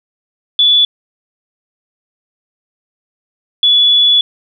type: tone pair in turn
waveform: sine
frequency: 3446 / 3422 Hz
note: A7 / A7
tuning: -37 / -49 cents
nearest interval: unison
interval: 12 cents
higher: first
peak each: -6 dBFS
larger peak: neither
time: 0.59-0.85 / 3.63-4.21 s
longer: second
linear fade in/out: 2 ms
effects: none